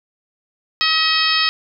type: harmonic tone with a mistuned harmonic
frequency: 637 Hz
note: D#5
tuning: 41 cents sharp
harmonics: 2 / 3 / 4 / 5 / 6 / 7 / 8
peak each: -22 / -22 / -22 / -22 / -22 / -22 / -22 dBFS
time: 0.81-1.49 s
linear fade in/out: 0 ms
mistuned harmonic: 8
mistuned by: +26 cents
effects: none